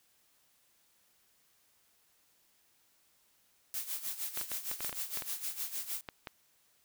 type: noise with tremolo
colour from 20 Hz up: blue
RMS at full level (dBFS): -36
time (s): 3.74-6.01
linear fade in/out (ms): 0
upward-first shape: sine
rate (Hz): 6.5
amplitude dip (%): 75
type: clicks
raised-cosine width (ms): 0.3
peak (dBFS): -24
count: 12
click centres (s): 4.374 / 4.413 / 4.517 / 4.714 / 4.806 / 4.847 / 4.894 / 4.928 / 5.173 / 5.222 / 6.088 / 6.272
effects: white hiss -70 dBFS RMS until 6.84 s